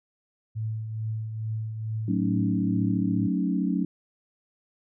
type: tone with tremolo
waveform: sine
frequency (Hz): 110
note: A2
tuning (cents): 0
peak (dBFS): -26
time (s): 0.55-3.28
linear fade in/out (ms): 20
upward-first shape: triangle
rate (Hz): 2.3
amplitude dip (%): 50
type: chord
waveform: sine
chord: D# half-diminished seventh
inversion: first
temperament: equal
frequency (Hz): 185 / 220 / 277.2 / 311.1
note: F#3 / A3 / C#4 / D#4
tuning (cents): 0 / 0 / 0 / 0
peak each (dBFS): -26 / -30 / -28 / -32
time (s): 2.08-3.85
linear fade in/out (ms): 5
effects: none